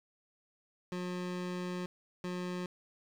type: tone bursts at uneven times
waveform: 25% pulse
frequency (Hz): 180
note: F#3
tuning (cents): -47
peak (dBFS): -32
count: 2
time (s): 0.92-1.86 / 2.24-2.66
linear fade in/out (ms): 2
effects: low-pass 6000 Hz 12 dB/octave + 10-bit